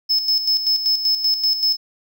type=tone with tremolo; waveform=triangle; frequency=5220 Hz; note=E8; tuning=18 cents flat; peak=-13 dBFS; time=0.09-1.77 s; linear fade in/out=20 ms; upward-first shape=square; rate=5.2 Hz; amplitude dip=60%; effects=none